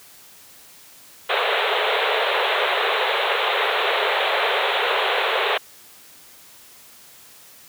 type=band-pass noise; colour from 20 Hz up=pink; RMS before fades=-21 dBFS; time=1.29-5.58 s; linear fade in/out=10 ms; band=400 to 3900 Hz; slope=96 dB/octave; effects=white hiss -47 dBFS RMS until 7.68 s + high-pass 60 Hz 12 dB/octave